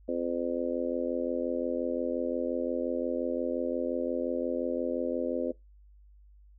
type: harmonic tone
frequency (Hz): 85.7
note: F2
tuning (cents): -32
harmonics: 3 / 4 / 5 / 6 / 7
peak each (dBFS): -34 / -35 / -38 / -33 / -37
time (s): 0.08-5.52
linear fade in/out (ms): 10
effects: noise-tail reverb RT60 0.2 s tail -22 dB re dry + added 50 Hz sine -53 dBFS peak until 6.58 s